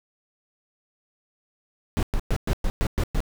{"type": "noise bursts", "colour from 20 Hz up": "brown", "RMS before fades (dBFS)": -22, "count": 8, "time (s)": [1.97, 3.204], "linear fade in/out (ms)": 0, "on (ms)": 58, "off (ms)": 110, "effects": []}